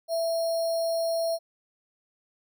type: tone with sample-and-hold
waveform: sine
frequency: 663 Hz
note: E5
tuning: 10 cents sharp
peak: -24 dBFS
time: 0.08-1.39 s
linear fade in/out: 50 ms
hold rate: 4900 Hz
effects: none